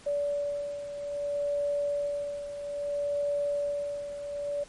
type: beating tone pair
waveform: sine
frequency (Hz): 576 / 576.61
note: D5 / D5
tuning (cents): -34 / -32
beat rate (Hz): 0.61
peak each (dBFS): -29 / -35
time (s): 0.06-4.64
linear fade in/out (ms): 10
effects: pink hiss -53 dBFS RMS until 4.68 s + MP3 48 kbps